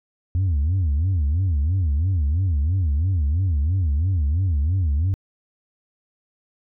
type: tone with vibrato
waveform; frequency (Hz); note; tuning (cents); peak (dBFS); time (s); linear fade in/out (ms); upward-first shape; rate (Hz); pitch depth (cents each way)
sine; 82.41; E2; 0; -15; 0.35-5.14; 0; sine; 3; 280
effects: tanh soft clip ceiling -16 dBFS